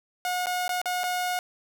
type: tone with dropouts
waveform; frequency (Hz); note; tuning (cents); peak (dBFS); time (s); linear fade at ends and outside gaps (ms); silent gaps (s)
sawtooth; 723; F#5; -40; -22; 0.25-1.39; 1; 0.459-0.468 / 0.68-0.692 / 0.816-0.857 / 1.035-1.039
effects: none